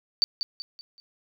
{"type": "tone with echo", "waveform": "sine", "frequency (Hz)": 4585, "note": "D8", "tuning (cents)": -42, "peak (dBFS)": -17, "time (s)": [0.22, 0.24], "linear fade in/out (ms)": 0, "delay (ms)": 190, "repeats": 4, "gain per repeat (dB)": -8, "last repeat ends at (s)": 1, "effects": []}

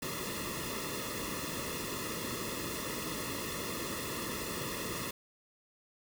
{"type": "noise with comb filter", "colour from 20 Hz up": "pink", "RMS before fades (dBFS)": -38, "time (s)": [0.02, 5.11], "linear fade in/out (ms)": 5, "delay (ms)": 1.3, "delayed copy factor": -1, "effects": []}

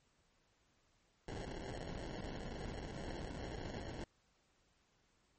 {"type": "noise with sample-and-hold", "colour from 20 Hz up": "pink", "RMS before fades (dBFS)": -45, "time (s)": [1.28, 4.04], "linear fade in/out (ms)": 2, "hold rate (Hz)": 1225, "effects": ["pink hiss -75 dBFS RMS until 5.38 s", "MP3 32 kbps"]}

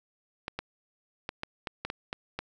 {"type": "clicks", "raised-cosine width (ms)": 0.3, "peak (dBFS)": -17, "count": 9, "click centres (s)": [0.481, 0.59, 1.291, 1.434, 1.672, 1.85, 1.901, 2.129, 2.39], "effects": []}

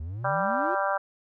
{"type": "exponential sweep", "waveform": "triangle", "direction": "up", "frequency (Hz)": [73.5, 378.1], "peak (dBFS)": -30, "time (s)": [0, 0.75], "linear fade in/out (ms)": 5}
{"type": "harmonic tone", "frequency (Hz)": 196, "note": "G3", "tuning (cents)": 0, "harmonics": [3, 4, 5, 6, 7, 8], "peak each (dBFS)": [-29, -30, -31, -32, -32, -33], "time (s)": [0.24, 0.98], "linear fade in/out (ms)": 10}
{"effects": []}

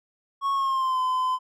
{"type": "tone with pitch glide", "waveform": "triangle", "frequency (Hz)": [1102, 1022.3], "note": ["C#6", "C6"], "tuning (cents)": [-11, -41], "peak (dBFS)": -20, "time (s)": [0.41, 1.39], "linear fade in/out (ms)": 50, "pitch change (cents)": -130, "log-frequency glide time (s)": [0.53, 1], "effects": []}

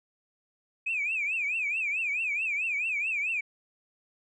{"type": "tone with vibrato", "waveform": "sine", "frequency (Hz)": 2469, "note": "D#7", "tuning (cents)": -14, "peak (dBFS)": -26, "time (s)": [0.86, 3.41], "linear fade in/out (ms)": 10, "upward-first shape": "triangle", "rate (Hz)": 4.6, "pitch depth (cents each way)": 190, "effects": ["tanh soft clip ceiling -22 dBFS"]}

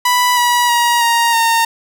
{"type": "tone with pitch steps", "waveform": "sawtooth", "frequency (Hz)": [987.8, 969.7, 951.9, 934.5, 917.4], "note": ["B5", "B5", "A#5", "A#5", "A#5"], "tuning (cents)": [0, -32, 36, 4, -28], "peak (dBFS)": -7, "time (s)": [0.05, 1.65], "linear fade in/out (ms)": 5, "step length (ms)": 320, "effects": []}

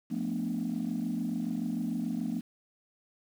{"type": "chord", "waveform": "sine", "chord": "B half-diminished seventh", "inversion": "second", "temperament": "equal", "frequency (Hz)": [174.61, 220, 246.9, 293.7], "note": ["F3", "A3", "B3", "D4"], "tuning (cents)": [0, 0, 0, 0], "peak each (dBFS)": [-36, -33, -33, -37], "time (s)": [0.1, 2.41], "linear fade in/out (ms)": 20, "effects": ["tanh soft clip ceiling -24 dBFS", "9-bit"]}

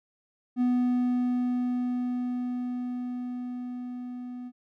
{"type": "tone with level ramp", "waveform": "triangle", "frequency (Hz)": 247.5, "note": "B3", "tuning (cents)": 4, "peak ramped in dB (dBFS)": [-19, -34], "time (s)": [0.56, 4.52], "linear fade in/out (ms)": 50, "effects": []}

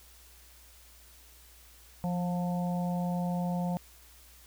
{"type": "harmonic tone with a mistuned harmonic", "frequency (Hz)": 177.6, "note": "F3", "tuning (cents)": 29, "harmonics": [1, 3, 4, 5], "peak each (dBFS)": [-29, -40, -39, -42], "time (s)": [2.04, 3.77], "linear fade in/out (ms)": 0, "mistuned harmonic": 1, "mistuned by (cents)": -25, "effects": ["added 60 Hz sine -57 dBFS peak until 4.46 s", "white hiss -57 dBFS RMS until 4.46 s"]}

